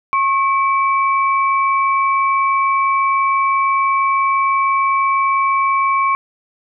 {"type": "tone pair together", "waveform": "sine", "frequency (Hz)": [1087.8, 2303], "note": ["C#6", "D7"], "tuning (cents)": [-33, -34], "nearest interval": "octave + minor second", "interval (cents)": 1299, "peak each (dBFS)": [-13, -21], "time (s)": [0.13, 6.15], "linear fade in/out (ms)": 0, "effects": []}